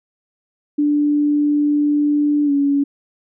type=tone with pitch glide; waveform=sine; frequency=293.7 to 282.2 Hz; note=D4 to C#4; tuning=0 to +31 cents; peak=-13 dBFS; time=0.78-2.84 s; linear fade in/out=10 ms; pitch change=-69 cents; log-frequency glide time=2.45-2.51 s; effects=none